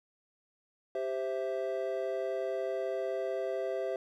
triangle chord, C major, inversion second, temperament equal, 392 / 523.3 / 659.3 Hz, G4 / C5 / E5, 0 / 0 / 0 cents, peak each -34 dBFS, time 0.95-3.96 s, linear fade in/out 2 ms, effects none

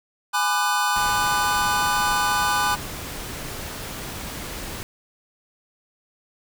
square chord, G# half-diminished seventh, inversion none, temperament just, 830.6 / 996.7 / 1196.1 / 1495.1 Hz, G#5 / B5 / D6 / F#6, 0 / +16 / +31 / +18 cents, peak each -26 dBFS, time 0.33-2.76 s, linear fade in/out 20 ms
pink noise, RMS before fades -33 dBFS, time 0.96-4.83 s, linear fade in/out 0 ms
effects none

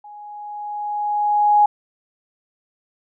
sine tone with level ramp, 832 Hz, G#5, 3 cents sharp, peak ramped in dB -37 to -9 dBFS, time 0.04-1.66 s, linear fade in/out 5 ms, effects none

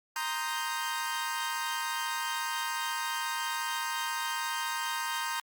sawtooth chord, C minor seventh, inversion third, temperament equal, 932.3 / 1046.5 / 1244.5 / 1568 Hz, Bb5 / C6 / Eb6 / G6, 0 / 0 / 0 / 0 cents, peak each -31 / -35 / -36 / -33 dBFS, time 0.16-5.4 s, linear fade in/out 2 ms, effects Opus 48 kbps

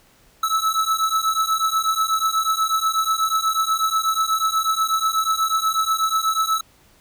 square beating tone pair, 1303 / 1311.2 Hz, E6 / E6, -20 / -10 cents, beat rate 8.2 Hz, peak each -22 dBFS, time 0.43-6.61 s, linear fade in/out 5 ms, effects pink hiss -55 dBFS RMS until 7 s

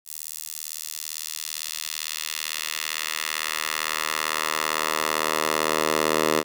10% pulse tone with high-pass filter sweep, 77.78 Hz, D#2, in tune, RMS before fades -27 dBFS, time 0.05-6.44 s, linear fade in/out 50 ms, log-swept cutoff 8800 to 440 Hz, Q 0.87, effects none

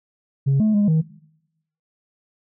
sine tone with pitch steps, 137.1 / 215.4 / 205.5 / 158.6 Hz, C#3 / A3 / G#3 / D#3, -19 / -37 / -18 / +33 cents, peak -12 dBFS, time 0.46-1.02 s, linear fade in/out 20 ms, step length 140 ms, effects noise-tail reverb RT60 0.8 s tail -20 dB re dry + tanh soft clip ceiling -13 dBFS

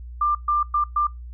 sine tone bursts at uneven times, 1190 Hz, D6, 22 cents sharp, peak -17 dBFS, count 4, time 0.21-0.35 / 0.48-0.63 / 0.74-0.84 / 0.96-1.07 s, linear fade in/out 5 ms, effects noise-tail reverb RT60 0.2 s tail -26 dB re dry + added 60 Hz sine -34 dBFS peak until 1.33 s

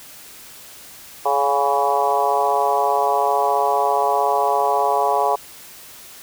harmonic tone with a mistuned harmonic, 141.1 Hz, C#3, 31 cents sharp, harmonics 3 / 4 / 5 / 6 / 7 / 8, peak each -24 / -24 / -21 / -21 / -22 / -26 dBFS, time 1.25-5.36 s, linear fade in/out 10 ms, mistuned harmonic 6, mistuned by -35 cents, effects white hiss -41 dBFS RMS until 6.22 s

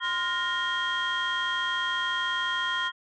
sine tone cluster, 1038 / 1417 / 1857 / 3226 Hz, C6 / F6 / A#6 / G7, -14 / +25 / -7 / +49 cents, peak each -30 dBFS, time 0-2.92 s, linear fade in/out 50 ms, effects tanh soft clip ceiling -20 dBFS

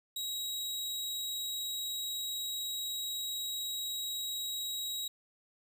sawtooth tone, 3831 Hz, A#7, 47 cents sharp, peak -32 dBFS, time 0.16-5.08 s, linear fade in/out 5 ms, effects none

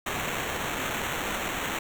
white noise with sample-and-hold, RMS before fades -31 dBFS, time 0.06-1.79 s, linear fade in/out 5 ms, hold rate 4900 Hz, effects none

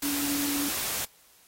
sine tone in noise, 285.1 Hz, C#4, 49 cents sharp, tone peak -29 dBFS, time 0.03-0.69 s, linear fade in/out 5 ms, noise white, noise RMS -31 dBFS, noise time 0.02-1.05 s, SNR -1 dB, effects white hiss -59 dBFS RMS until 1.47 s + AAC 48 kbps

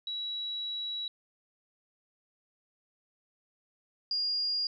sine tone pair in turn, 3900 / 4832 Hz, B7 / D8, -23 / +48 cents, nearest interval major third, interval 371 cents, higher second, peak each -33 / -28 dBFS, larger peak second, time 0.07-1.08 / 4.11-4.67 s, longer first, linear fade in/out 2 ms, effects none

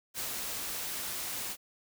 white noise with ADSR envelope, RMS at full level -35 dBFS, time 0.14-1.57 s, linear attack 52 ms, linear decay 68 ms, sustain -2 dB, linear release 58 ms, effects none

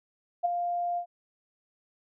sine tone with ADSR envelope, 700 Hz, F5, 4 cents sharp, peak -20 dBFS, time 0.43-1.06 s, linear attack 22 ms, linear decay 14 ms, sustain -7 dB, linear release 87 ms, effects none

